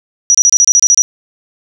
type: tone bursts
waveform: sine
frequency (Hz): 5830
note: F#8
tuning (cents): -26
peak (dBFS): -4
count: 10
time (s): 0.3-1.02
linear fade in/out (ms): 0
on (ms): 45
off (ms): 30
effects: none